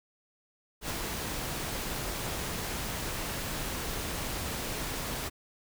pink noise with ADSR envelope, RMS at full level -32 dBFS, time 0.81-5.3 s, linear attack 90 ms, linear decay 13 ms, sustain -3 dB, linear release 30 ms, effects none

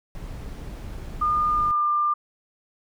brown noise, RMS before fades -35 dBFS, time 0.15-1.71 s, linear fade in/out 0 ms
sine tone with pitch glide, 1214 to 1194.5 Hz, D#6 to D6, -43 to +29 cents, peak -19 dBFS, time 1.21-2.14 s, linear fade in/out 10 ms, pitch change -28 cents, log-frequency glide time 1.48-1.9 s
effects none

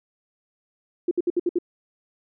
sine tone bursts, 350.3 Hz, F4, 5 cents sharp, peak -18 dBFS, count 6, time 1.08-1.587 s, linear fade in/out 5 ms, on 32 ms, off 63 ms, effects none

